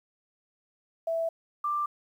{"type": "tone pair in turn", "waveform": "sine", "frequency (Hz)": [659.3, 1182.2], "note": ["E5", "D6"], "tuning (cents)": [0, 11], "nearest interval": "minor seventh", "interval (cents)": 1011, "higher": "second", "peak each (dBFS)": [-26, -26], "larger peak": "neither", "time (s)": [[1.07, 1.29], [1.64, 1.86]], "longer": "neither", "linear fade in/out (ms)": 5, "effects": ["10-bit"]}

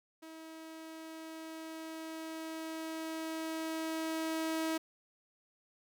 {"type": "tone with level ramp", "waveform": "sawtooth", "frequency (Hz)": 321.1, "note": "E4", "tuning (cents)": -45, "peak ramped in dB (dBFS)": [-44, -28], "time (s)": [0.22, 4.78], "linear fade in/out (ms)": 10, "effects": []}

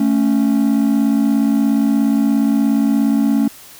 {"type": "tone pair together", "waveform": "triangle", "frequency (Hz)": [220, 277], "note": ["A3", "C#4"], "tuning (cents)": [0, -1], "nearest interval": "major third", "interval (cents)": 399, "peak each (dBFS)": -12, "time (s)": [0, 3.48], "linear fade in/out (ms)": 5, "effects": ["tanh soft clip ceiling -5 dBFS", "white hiss -40 dBFS RMS until 3.79 s"]}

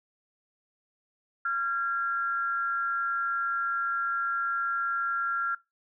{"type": "tone pair together", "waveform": "sine", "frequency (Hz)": [1377.4, 1638], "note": ["F6", "G#6"], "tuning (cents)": [-24, -24], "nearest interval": "minor third", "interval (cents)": 300, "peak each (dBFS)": [-26, -34], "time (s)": [1.45, 5.55], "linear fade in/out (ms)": 5, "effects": ["noise-tail reverb RT60 0.2 s tail -19 dB re dry"]}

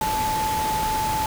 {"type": "tone in noise", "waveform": "sine", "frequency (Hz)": 870, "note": "A5", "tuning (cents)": -20, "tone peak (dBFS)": -22, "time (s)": [0.01, 1.26], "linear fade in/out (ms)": 2, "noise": "pink", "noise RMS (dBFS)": -29, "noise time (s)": [0.01, 1.26], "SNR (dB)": 4, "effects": []}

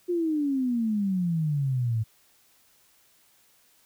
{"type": "exponential sweep", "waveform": "sine", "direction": "down", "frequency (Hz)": [360, 107.8], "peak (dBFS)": -23, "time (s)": [0.08, 2.04], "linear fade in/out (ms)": 20, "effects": ["white hiss -62 dBFS RMS until 3.85 s"]}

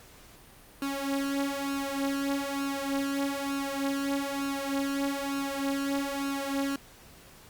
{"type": "tone with flanger", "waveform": "sawtooth", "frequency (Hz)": 277.2, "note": "C#4", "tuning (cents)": 0, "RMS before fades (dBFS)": -31, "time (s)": [0.82, 6.76], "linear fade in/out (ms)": 2, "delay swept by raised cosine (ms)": [0.73, 4.33], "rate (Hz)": 1.1, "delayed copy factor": 0.75, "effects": ["pink hiss -53 dBFS RMS until 7.49 s", "Opus 48 kbps"]}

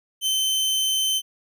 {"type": "tone", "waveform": "sawtooth", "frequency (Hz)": 3081, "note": "G7", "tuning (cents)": -31, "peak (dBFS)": -17, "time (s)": [0.21, 1.22], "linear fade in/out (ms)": 50, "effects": []}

